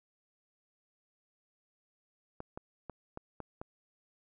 clicks, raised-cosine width 1 ms, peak -27 dBFS, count 6, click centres 2.404 / 2.575 / 2.897 / 3.174 / 3.403 / 3.615 s, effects none

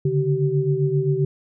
sine tone cluster, 139.9 / 147.5 / 383.2 Hz, C#3 / D3 / G4, +16 / +8 / -39 cents, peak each -22 dBFS, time 0.05-1.25 s, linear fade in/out 5 ms, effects none

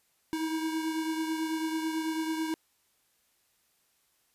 square beating tone pair, 318 / 327.1 Hz, D#4 / E4, +38 / -13 cents, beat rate 9.1 Hz, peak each -31 / -39 dBFS, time 0.33-2.54 s, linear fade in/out 0 ms, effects white hiss -71 dBFS RMS until 4.34 s + resampled to 32000 Hz

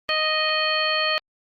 harmonic tone, 622.3 Hz, D#5, in tune, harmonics 1 / 2 / 3 / 4 / 5 / 7, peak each -27 / -27 / -27 / -27 / -27 / -27 dBFS, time 0.09-1.18 s, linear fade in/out 0 ms, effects Opus 24 kbps

